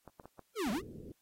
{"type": "clicks", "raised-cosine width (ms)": 1, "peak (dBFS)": -35, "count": 4, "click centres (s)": [0.077, 0.198, 0.256, 0.393]}
{"type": "linear two-way sweep", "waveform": "square", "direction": "down then up", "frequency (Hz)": [487.4, 185, 431], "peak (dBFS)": -33, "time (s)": [0.55, 0.82], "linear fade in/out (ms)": 50, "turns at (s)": 0.71}
{"type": "low-pass noise", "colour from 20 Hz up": "white", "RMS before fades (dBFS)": -48, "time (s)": [0.66, 1.12], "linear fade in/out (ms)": 2, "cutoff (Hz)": 450, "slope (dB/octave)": 48}
{"effects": ["white hiss -75 dBFS RMS until 1.21 s", "AAC 48 kbps"]}